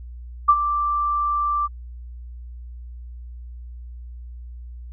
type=tone with ADSR envelope; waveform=sine; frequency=1174.7 Hz; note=D6; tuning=in tune; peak=-8 dBFS; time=0.48-1.68 s; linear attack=13 ms; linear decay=55 ms; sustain=-11 dB; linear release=29 ms; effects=added 60 Hz sine -34 dBFS peak until 4.92 s